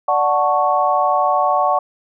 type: chord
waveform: sine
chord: D major seventh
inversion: none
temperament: equal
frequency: 587.3 / 740 / 880 / 1108.7 Hz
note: D5 / F#5 / A5 / C#6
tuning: 0 / 0 / 0 / 0 cents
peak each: -20 / -17 / -21 / -18 dBFS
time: 0.08-1.79 s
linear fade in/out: 5 ms
effects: none